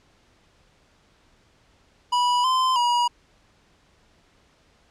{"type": "tone with pitch steps", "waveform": "square", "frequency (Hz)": [979, 1032, 963], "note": ["B5", "C6", "B5"], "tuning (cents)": [-15, -24, -44], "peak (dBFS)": -19, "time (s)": [2.12, 3.08], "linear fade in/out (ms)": 10, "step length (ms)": 320, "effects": ["pink hiss -60 dBFS RMS until 4.9 s", "low-pass 6000 Hz 12 dB/octave"]}